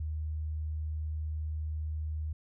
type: tone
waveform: sine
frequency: 77.4 Hz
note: D#2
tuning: 9 cents flat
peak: -32 dBFS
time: 0-2.33 s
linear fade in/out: 5 ms
effects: none